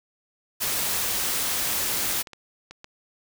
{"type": "noise", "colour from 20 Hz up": "white", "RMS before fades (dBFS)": -26, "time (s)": [0.6, 2.23], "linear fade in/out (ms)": 20}
{"type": "clicks", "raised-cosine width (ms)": 0.2, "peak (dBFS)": -24, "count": 7, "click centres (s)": [1.732, 1.991, 2.214, 2.272, 2.333, 2.71, 2.844]}
{"effects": []}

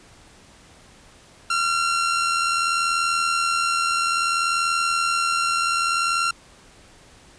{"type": "tone with amplitude modulation", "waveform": "sawtooth", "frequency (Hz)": 1371, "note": "F6", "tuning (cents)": -32, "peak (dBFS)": -14, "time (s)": [1.5, 6.31], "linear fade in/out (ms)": 5, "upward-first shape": "sine", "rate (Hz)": 80.6, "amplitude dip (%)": 40, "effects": ["pink hiss -50 dBFS RMS until 7.38 s", "resampled to 22050 Hz"]}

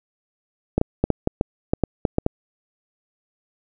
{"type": "clicks", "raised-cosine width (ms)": 2, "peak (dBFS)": -4, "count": 11, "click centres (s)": [0.78, 0.814, 1.04, 1.103, 1.274, 1.411, 1.735, 1.837, 2.052, 2.184, 2.264], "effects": []}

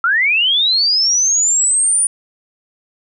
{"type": "linear sweep", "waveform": "sine", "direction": "up", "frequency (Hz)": [1318.5, 9550], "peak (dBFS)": -11, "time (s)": [0.04, 2.07], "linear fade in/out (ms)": 2, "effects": []}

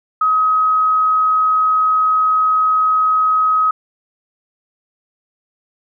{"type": "tone", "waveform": "sine", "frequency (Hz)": 1268, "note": "D#6", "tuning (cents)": 32, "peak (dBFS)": -11, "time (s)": [0.21, 3.71], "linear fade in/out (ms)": 5, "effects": []}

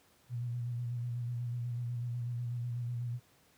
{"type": "tone with vibrato", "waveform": "sine", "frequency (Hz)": 120.5, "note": "B2", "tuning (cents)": -42, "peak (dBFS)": -33, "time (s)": [0.29, 3.2], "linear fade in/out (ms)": 50, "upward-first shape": "square", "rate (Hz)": 8.1, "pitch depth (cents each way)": 27, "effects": ["pink hiss -66 dBFS RMS until 3.57 s", "high-pass 80 Hz 12 dB/octave"]}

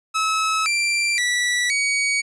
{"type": "tone with pitch steps", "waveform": "sawtooth", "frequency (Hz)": [1293, 2359, 1954, 2250], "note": ["E6", "D7", "B6", "C#7"], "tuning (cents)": [-34, 7, -19, 25], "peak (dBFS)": -15, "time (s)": [0.14, 2.22], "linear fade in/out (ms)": 20, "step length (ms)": 520, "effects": ["resampled to 22050 Hz"]}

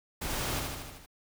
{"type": "noise with echo", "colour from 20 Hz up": "pink", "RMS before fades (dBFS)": -35, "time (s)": [0.21, 0.6], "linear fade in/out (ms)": 10, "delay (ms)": 77, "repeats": 6, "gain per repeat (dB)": -3, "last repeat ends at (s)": 1.062, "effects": []}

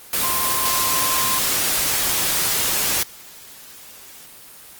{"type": "tone in noise", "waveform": "sine", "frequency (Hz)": 1046.5, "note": "C6", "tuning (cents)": 0, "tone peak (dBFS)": -24, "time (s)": [0.23, 1.39], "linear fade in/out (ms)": 2, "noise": "white", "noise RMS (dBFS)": -20, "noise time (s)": [0.13, 3.03], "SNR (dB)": -7, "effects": ["white hiss -42 dBFS RMS until 4.79 s", "Opus 24 kbps"]}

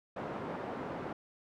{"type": "band-pass noise", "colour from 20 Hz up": "pink", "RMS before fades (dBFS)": -40, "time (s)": [0.16, 1.13], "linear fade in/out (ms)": 5, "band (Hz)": [200, 1100], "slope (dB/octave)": 12, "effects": []}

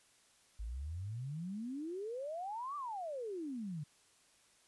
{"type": "exponential two-way sweep", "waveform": "sine", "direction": "up then down", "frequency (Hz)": [50.6, 1195, 141.5], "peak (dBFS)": -39, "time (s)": [0.59, 3.84], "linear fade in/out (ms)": 10, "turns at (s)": 2.76, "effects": ["white hiss -68 dBFS RMS until 4.67 s", "resampled to 24000 Hz"]}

